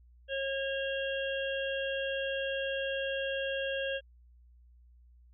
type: harmonic tone with a mistuned harmonic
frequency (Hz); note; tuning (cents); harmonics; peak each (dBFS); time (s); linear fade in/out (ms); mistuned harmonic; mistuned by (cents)
543; C#5; -36; 1 / 3 / 5 / 6; -33 / -38 / -40 / -41; 0.28-4.01; 50; 5; +33
effects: added 60 Hz sine -56 dBFS peak until 5.33 s

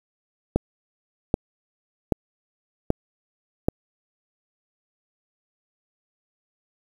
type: click train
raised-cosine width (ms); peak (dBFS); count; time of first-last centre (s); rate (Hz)
2; -5; 5; 0.56-3.685; 1.28
effects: 7-bit

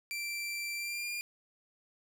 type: tone with pitch glide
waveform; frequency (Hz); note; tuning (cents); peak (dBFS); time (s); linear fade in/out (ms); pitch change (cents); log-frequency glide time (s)
sawtooth; 2349 to 2405; D7 to D7; 0 to +41; -32; 0.11-1.21; 0; +41; 0.76-1.08
effects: none

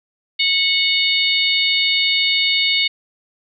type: harmonic tone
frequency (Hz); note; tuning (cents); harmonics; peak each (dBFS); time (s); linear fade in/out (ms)
734; F#5; -14; 3 / 4 / 5 / 6; -19 / -21 / -19 / -22; 0.39-2.88; 10
effects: none

